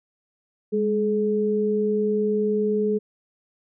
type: tone pair together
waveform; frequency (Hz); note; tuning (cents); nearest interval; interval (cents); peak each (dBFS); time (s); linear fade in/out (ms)
sine; 205.7 / 425.2; G#3 / G#4; -16 / +41; octave + minor second; 1257; -24 / -21; 0.72-2.99; 20
effects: none